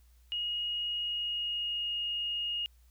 sine tone with pitch glide, 2879 to 2859 Hz, F#7 to F7, -48 to +40 cents, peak -31 dBFS, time 0.32-2.66 s, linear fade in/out 0 ms, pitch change -12 cents, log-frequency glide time 0.95-1.97 s, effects added 60 Hz sine -58 dBFS peak until 2.9 s + white hiss -71 dBFS RMS until 2.9 s

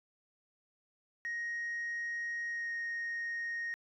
sine tone with pitch glide, 1876 to 1863 Hz, A#6 to A#6, +11 to -2 cents, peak -33 dBFS, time 1.25-3.74 s, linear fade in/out 0 ms, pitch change -13 cents, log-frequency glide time 2.48-2.72 s, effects tanh soft clip ceiling -33 dBFS

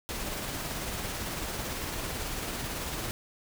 pink noise with tremolo, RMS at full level -34 dBFS, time 0.09-3.11 s, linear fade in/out 0 ms, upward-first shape sine, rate 18 Hz, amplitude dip 25%, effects none

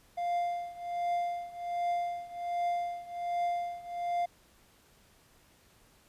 triangle tone with tremolo, 698.5 Hz, F5, in tune, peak -25 dBFS, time 0.17-4.26 s, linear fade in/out 10 ms, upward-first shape triangle, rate 1.3 Hz, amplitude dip 90%, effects pink hiss -63 dBFS RMS until 6.08 s + resampled to 32000 Hz

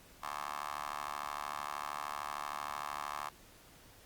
15% pulse tone with high-pass filter, 73.1 Hz, D2, 7 cents flat, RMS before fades -41 dBFS, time 0.22-3.3 s, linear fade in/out 20 ms, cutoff 1000 Hz, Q 7.4, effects pink hiss -59 dBFS RMS until 4.05 s + Opus 48 kbps

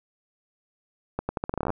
accelerating click train, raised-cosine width 1 ms, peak -13 dBFS, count 14, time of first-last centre 1.19-1.703 s, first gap 100 ms, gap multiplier 0.82, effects none

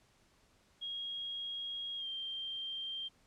sine tone with pitch glide, 3278 to 3168 Hz, G#7 to G7, -23 to +18 cents, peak -38 dBFS, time 0.81-3.09 s, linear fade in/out 20 ms, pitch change -59 cents, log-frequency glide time 1.97-2.07 s, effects pink hiss -69 dBFS RMS until 3.26 s + low-pass 9000 Hz 12 dB/octave

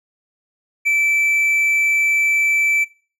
triangle tone, 2322 Hz, D7, 20 cents flat, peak -12 dBFS, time 0.85-2.85 s, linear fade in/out 20 ms, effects noise-tail reverb RT60 0.4 s tail -21 dB re dry

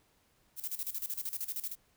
violet noise with tremolo, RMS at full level -36 dBFS, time 0.56-1.76 s, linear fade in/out 50 ms, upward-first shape square, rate 13 Hz, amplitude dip 80%, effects pink hiss -70 dBFS RMS until 1.96 s

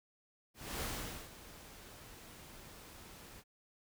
pink noise with ADSR envelope, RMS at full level -39 dBFS, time 0.54-3.44 s, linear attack 280 ms, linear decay 470 ms, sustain -15 dB, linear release 58 ms, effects none

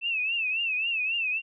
sine tone with vibrato, 2637 Hz, E7, in tune, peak -25 dBFS, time 0.01-1.42 s, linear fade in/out 50 ms, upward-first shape triangle, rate 3.7 Hz, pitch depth 130 cents each way, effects none

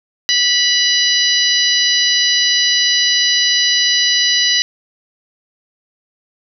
harmonic tone with a mistuned harmonic, 980 Hz, B5, 14 cents flat, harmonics 2 / 3 / 4 / 5 / 6, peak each -19 / -17 / -16 / -17 / -22 dBFS, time 0.29-4.62 s, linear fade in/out 0 ms, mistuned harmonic 4, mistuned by +25 cents, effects none

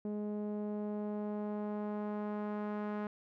sawtooth tone with low-pass filter sweep, 208.9 Hz, G#3, 10 cents sharp, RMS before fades -38 dBFS, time 0.05-3.07 s, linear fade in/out 2 ms, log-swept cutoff 470 to 1400 Hz, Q 1.1, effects none

